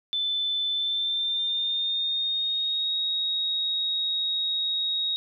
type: tone with pitch glide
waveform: sine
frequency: 3520 to 3773 Hz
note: A7 to A#7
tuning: 0 to +20 cents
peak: -24 dBFS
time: 0.13-5.16 s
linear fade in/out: 0 ms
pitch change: +120 cents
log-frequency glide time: 0.71-2.95 s
effects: none